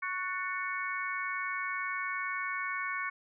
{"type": "harmonic tone with a mistuned harmonic", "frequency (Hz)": 370, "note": "F#4", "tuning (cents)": 0, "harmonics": [3, 4, 5, 6], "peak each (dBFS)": [-37, -38, -40, -37], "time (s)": [0.02, 3.1], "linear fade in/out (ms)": 10, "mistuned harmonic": 5, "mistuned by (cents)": -56, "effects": []}